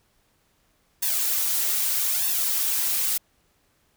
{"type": "noise with flanger", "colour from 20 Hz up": "blue", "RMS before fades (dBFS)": -24, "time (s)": [1.02, 3.18], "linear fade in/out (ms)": 10, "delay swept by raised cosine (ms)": [1.1, 5.1], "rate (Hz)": 0.8, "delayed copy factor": 0.85, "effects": ["pink hiss -66 dBFS RMS until 3.96 s"]}